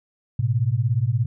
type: beating tone pair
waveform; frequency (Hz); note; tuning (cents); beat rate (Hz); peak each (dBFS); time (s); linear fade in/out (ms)
sine; 109.2 / 126.2; A2 / B2; -13 / +38; 17; -21; 0.39-1.26; 5
effects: none